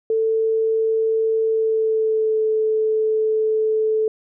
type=tone with pitch glide; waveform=sine; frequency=444.4 to 436.3 Hz; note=A4 to A4; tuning=+17 to -15 cents; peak=-16 dBFS; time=0.1-4.08 s; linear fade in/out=2 ms; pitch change=-32 cents; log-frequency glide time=1.45-2.43 s; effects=none